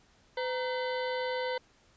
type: harmonic tone with a mistuned harmonic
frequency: 507 Hz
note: B4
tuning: 45 cents sharp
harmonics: 1 / 2 / 3 / 4 / 6 / 7 / 8 / 9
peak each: -32 / -37 / -42 / -41 / -46 / -48 / -49 / -49 dBFS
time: 0.37-1.58 s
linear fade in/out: 5 ms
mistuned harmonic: 2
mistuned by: -140 cents
effects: pink hiss -64 dBFS RMS until 1.96 s + resampled to 16000 Hz